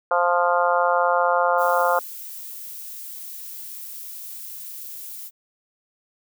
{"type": "harmonic tone", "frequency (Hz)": 175.1, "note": "F3", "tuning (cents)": 5, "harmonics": [3, 4, 5, 6, 7, 8], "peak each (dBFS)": [-22, -23, -24, -25, -25, -26], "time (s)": [0.11, 1.99], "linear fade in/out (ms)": 2}
{"type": "noise", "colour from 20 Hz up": "violet", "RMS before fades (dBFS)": -36, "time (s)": [1.57, 5.31], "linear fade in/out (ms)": 50}
{"effects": []}